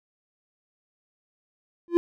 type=tone with exponential growth; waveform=triangle; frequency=343.5 Hz; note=F4; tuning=29 cents flat; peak=-9 dBFS; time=1.88-1.97 s; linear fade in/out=0 ms; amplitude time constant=19 ms; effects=none